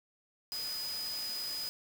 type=tone in noise; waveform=sine; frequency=4978 Hz; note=D#8; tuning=in tune; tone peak=-36 dBFS; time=0.52-1.69 s; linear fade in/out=0 ms; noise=white; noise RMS=-44 dBFS; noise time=0.52-1.69 s; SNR=+5 dB; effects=none